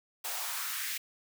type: noise with high-pass filter sweep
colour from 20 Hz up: white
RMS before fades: -36 dBFS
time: 0.24-0.98 s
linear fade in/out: 10 ms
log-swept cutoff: 620 to 2200 Hz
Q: 2.1
effects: none